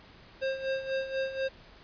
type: tone with tremolo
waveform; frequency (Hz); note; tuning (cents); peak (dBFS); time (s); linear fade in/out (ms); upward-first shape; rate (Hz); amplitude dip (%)
square; 533; C5; +32; -28; 0.41-1.49; 20; sine; 4.1; 70
effects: pink hiss -54 dBFS RMS until 1.83 s + resampled to 11025 Hz